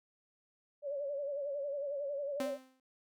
sine tone with vibrato, 567 Hz, C#5, 39 cents sharp, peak -35 dBFS, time 0.82-2.58 s, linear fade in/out 50 ms, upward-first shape sine, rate 11 Hz, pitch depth 68 cents each way
sawtooth tone with exponential decay, 260.5 Hz, C4, 7 cents flat, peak -30 dBFS, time 2.4-2.8 s, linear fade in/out 2 ms, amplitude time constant 85 ms
effects none

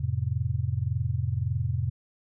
sine chord, F major, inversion none, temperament equal with one note detuned, 87.31 / 108.99 / 130.81 Hz, F2 / A2 / C3, 0 / -16 / 0 cents, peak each -30 / -29 / -29 dBFS, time 0-1.9 s, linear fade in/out 10 ms, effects none

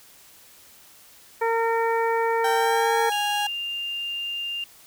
harmonic tone, 457.5 Hz, A#4, 32 cents flat, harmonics 1 / 2 / 3 / 4 / 5, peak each -23 / -24 / -33 / -31 / -36 dBFS, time 1.41-3.1 s, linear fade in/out 10 ms
35% pulse tone with pitch glide, 784 to 826.3 Hz, G5 to G#5, 0 to -9 cents, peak -22 dBFS, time 2.44-3.47 s, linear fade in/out 5 ms, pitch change +91 cents, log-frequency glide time 2.55-3.01 s
sine tone, 2798 Hz, F7, 3 cents sharp, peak -27 dBFS, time 3.12-4.64 s, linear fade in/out 2 ms
effects white hiss -51 dBFS RMS until 4.86 s

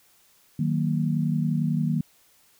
sine chord, D# minor, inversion none, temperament just, 155.56 / 186.68 / 233.3 Hz, D#3 / F#3 / A#3, 0 / +16 / +2 cents, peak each -24 / -28 / -27 dBFS, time 0.59-2.01 s, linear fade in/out 5 ms, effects white hiss -60 dBFS RMS until 2.59 s

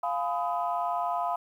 sine chord, F half-diminished seventh, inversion none, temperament just, 698.5 / 838.1 / 1005.8 / 1257.2 Hz, F5 / Ab5 / Cb6 / Eb6, 0 / +16 / +31 / +18 cents, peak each -29 / -35 / -31 / -35 dBFS, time 0.03-1.36 s, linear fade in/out 5 ms, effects tanh soft clip ceiling -17 dBFS + 10-bit

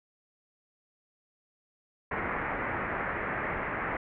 white low-pass noise, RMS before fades -33 dBFS, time 2.11-3.97 s, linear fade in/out 5 ms, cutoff 2100 Hz, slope 48 dB/octave, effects none

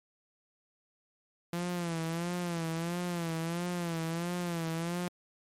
sawtooth tone with vibrato, 170 Hz, F3, 46 cents flat, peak -28 dBFS, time 1.53-5.08 s, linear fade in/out 2 ms, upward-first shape sine, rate 1.5 Hz, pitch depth 76 cents each way, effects MP3 64 kbps

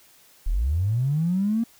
triangle linear sweep, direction up, 30.87 to 234.9 Hz, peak -16 dBFS, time 0.46-1.64 s, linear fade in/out 10 ms, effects tanh soft clip ceiling -18 dBFS + white hiss -55 dBFS RMS until 1.79 s

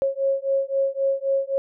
sine beating tone pair, 543 / 546.8 Hz, C#5 / C#5, -36 / -24 cents, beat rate 3.8 Hz, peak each -23 dBFS, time 0.02-1.58 s, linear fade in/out 0 ms, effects none

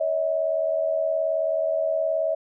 sine tone pair together, 563 / 641.9 Hz, C#5 / E5, +27 / -46 cents, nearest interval major second, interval 227 cents, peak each -27 / -22 dBFS, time 0-2.35 s, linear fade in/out 10 ms, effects none

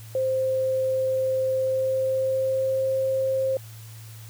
sine tone with pitch glide, 523.3 to 529.7 Hz, C5 to C5, 0 to +21 cents, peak -21 dBFS, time 0.15-3.57 s, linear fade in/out 2 ms, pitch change +21 cents, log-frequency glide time 1.5-2.92 s, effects added 111 Hz sine -40 dBFS peak until 4.29 s + white hiss -49 dBFS RMS until 4.29 s

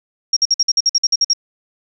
sine tone bursts, 5588 Hz, F8, in tune, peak -10 dBFS, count 12, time 0.33-1.334 s, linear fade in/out 5 ms, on 36 ms, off 52 ms, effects none

